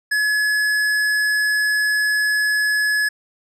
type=tone with hard clipping; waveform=sine; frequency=1700 Hz; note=G#6; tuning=40 cents sharp; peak=-18 dBFS; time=0.11-3.09 s; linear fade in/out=10 ms; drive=12 dB; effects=none